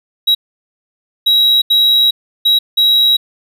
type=tone bursts at uneven times; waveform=triangle; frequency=3857 Hz; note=B7; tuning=42 cents flat; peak=-6 dBFS; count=5; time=0.27-0.35 / 1.26-1.62 / 1.7-2.11 / 2.45-2.59 / 2.77-3.17 s; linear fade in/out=10 ms; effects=none